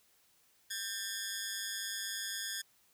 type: ring-modulated tone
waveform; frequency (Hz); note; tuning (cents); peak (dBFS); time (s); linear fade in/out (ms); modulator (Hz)
10% pulse; 1693; G#6; +33; -25; 0.7-2.62; 10; 105
effects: white hiss -69 dBFS RMS until 2.93 s